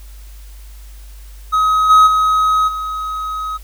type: tone with level steps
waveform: triangle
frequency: 1268 Hz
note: D#6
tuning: 32 cents sharp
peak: -9 / -3 / -9 / -18 dBFS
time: 1.52-3.58 s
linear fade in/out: 20 ms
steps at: 1.89 / 2.06 / 2.67 s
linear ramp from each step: 20 ms
effects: added 50 Hz sine -33 dBFS peak until 3.63 s + white hiss -47 dBFS RMS until 3.63 s